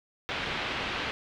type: low-pass noise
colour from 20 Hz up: white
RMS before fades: -33 dBFS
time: 0.29-1.11 s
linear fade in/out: 0 ms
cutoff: 3300 Hz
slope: 24 dB/octave
effects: none